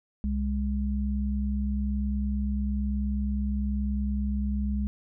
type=tone pair together; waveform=sine; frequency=64.9 / 206 Hz; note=C2 / G#3; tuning=-13 / -14 cents; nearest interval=octave + minor sixth; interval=1999 cents; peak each=-27 / -29 dBFS; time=0.24-4.87 s; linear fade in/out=0 ms; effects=none